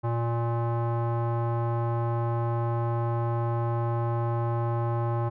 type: tone with low-pass filter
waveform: square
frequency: 117.2 Hz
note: A#2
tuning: 10 cents sharp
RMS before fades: -27 dBFS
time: 0.03-5.3 s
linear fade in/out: 20 ms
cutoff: 980 Hz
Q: 2.6
effects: none

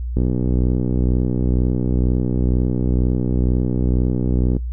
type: click train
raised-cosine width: 3 ms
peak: -7 dBFS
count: 274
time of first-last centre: 0.17-4.566 s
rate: 62.1 Hz
effects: noise-tail reverb RT60 0.1 s tail -17 dB re dry + added 60 Hz sine -22 dBFS peak until 4.72 s

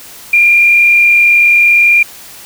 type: tone with frequency modulation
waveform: sine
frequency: 2400 Hz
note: D7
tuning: 37 cents sharp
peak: -4 dBFS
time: 0.33-2.03 s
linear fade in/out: 5 ms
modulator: 39.3 Hz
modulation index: 0.92
effects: white hiss -33 dBFS RMS until 2.45 s

